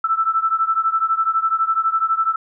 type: beating tone pair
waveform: sine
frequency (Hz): 1318.5 / 1330.5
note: E6 / E6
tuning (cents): 0 / +16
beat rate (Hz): 12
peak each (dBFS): -18 / -20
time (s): 0.04-2.36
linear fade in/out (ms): 5
effects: none